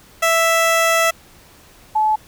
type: tone pair in turn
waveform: 15% pulse / sine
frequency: 660 / 862.1 Hz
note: E5 / A5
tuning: +2 / -36 cents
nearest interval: perfect fourth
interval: 462 cents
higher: second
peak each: -7 / -13 dBFS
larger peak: first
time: 0.22-1.11 / 1.95-2.16 s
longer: first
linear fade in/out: 10 ms
effects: pink hiss -47 dBFS RMS until 2.27 s